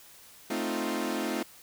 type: chord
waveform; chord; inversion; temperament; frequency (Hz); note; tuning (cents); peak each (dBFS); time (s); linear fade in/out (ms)
sawtooth; F dominant seventh; first; equal; 220 / 261.6 / 311.1 / 349.2; A3 / C4 / Eb4 / F4; 0 / 0 / 0 / 0; -31; 0.5-1.43; 5
effects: white hiss -53 dBFS RMS until 1.62 s